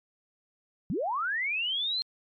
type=linear sweep; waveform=sine; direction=up; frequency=138.59 to 4225 Hz; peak=-27 dBFS; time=0.9-2.02 s; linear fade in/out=0 ms; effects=MP3 96 kbps